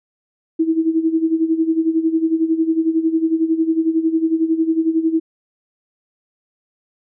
sine tone with tremolo, 323.7 Hz, E4, 31 cents flat, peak -11 dBFS, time 0.59-5.2 s, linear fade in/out 10 ms, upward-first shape sine, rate 11 Hz, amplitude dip 75%, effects none

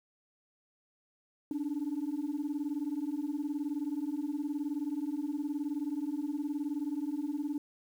sine beating tone pair, 281.6 / 300.6 Hz, C#4 / D4, +27 / +40 cents, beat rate 19 Hz, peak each -34 / -33 dBFS, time 1.51-7.58 s, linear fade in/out 2 ms, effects tanh soft clip ceiling -28 dBFS + 10-bit

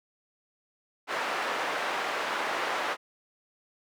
white band-pass noise, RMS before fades -31 dBFS, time 1.07-2.97 s, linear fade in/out 50 ms, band 470 to 1600 Hz, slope 12 dB/octave, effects none

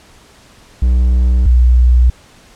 triangle / sine tone pair in turn, 61.74 / 61.24 Hz, B1 / B1, 0 / -14 cents, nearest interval unison, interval 14 cents, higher first, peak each -6 / -5 dBFS, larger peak second, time 0.82-1.46 / 1.46-2.1 s, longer neither, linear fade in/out 5 ms, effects pink hiss -44 dBFS RMS until 2.55 s + low-pass 9000 Hz 12 dB/octave

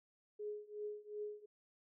sine tone with tremolo, 419 Hz, G#4, 15 cents sharp, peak -39 dBFS, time 0.39-1.46 s, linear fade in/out 10 ms, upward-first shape triangle, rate 2.7 Hz, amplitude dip 95%, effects none

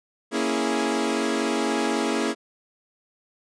sawtooth chord, A# half-diminished seventh, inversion none, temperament equal, 233.1 / 277.2 / 329.6 / 415.3 Hz, A#3 / C#4 / E4 / G#4, 0 / 0 / 0 / 0 cents, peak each -24 dBFS, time 0.31-2.35 s, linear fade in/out 50 ms, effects resampled to 22050 Hz

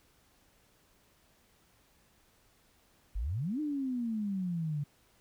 sine exponential two-way sweep, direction up then down, 43.9 to 309.7 to 142 Hz, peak -31 dBFS, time 3.15-4.84 s, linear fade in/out 10 ms, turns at 3.6 s, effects pink hiss -67 dBFS RMS until 5.2 s

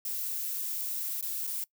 violet noise with dropouts, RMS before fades -34 dBFS, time 0.05-1.64 s, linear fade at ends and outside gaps 2 ms, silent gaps 1.211-1.225 / 1.469-1.474 s, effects noise-tail reverb RT60 0.1 s tail -22 dB re dry

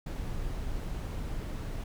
brown noise, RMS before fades -35 dBFS, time 0.06-1.84 s, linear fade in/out 5 ms, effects none

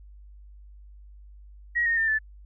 sine tone with pitch steps, 1900 / 1848 / 1797.5 / 1748.4 Hz, A#6 / A#6 / A6 / A6, +33 / -16 / +36 / -11 cents, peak -21 dBFS, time 1.75-2.19 s, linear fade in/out 20 ms, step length 110 ms, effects added 50 Hz sine -45 dBFS peak until 2.45 s

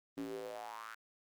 square tone with high-pass filter sweep, 55.6 Hz, A1, 19 cents sharp, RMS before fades -45 dBFS, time 0.17-0.95 s, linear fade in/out 10 ms, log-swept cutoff 270 to 1500 Hz, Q 5.5, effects Opus 24 kbps

